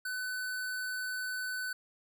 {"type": "tone", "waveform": "square", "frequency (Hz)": 1505, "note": "F#6", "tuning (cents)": 29, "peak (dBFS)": -35, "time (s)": [0.05, 1.73], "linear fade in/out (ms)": 5, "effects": []}